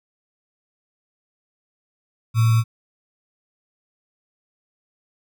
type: tone with sample-and-hold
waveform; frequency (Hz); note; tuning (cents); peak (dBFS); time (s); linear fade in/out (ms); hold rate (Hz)
sine; 113.5; A#2; -46; -13; 2.34-2.64; 50; 1225
effects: none